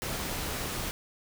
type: noise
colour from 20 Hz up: pink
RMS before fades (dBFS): -34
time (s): 0.02-0.91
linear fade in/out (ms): 0
effects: none